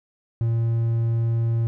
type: tone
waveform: triangle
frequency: 115.2 Hz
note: A#2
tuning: 20 cents flat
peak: -17 dBFS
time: 0.41-1.67 s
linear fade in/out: 0 ms
effects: none